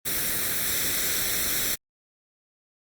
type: noise with comb filter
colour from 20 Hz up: white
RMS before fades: -26 dBFS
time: 0.05-1.76 s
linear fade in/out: 20 ms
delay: 0.52 ms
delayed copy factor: +0.65
effects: Opus 32 kbps